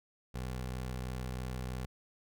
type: tone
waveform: 20% pulse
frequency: 63.1 Hz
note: B1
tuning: 38 cents sharp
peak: -32 dBFS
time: 0.34-1.86 s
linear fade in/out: 10 ms
effects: none